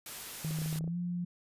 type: noise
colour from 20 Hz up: white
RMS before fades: -43 dBFS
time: 0.06-0.79 s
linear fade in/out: 2 ms
type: tone with pitch glide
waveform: sine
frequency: 156.7 to 175.89 Hz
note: D#3 to F3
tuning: +13 to +13 cents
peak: -32 dBFS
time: 0.44-1.25 s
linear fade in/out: 10 ms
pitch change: +200 cents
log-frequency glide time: 0.78-0.97 s
type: clicks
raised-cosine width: 2 ms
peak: -32 dBFS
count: 10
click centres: 0.448 / 0.509 / 0.587 / 0.618 / 0.66 / 0.728 / 0.759 / 0.809 / 0.842 / 0.877 s
effects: resampled to 32000 Hz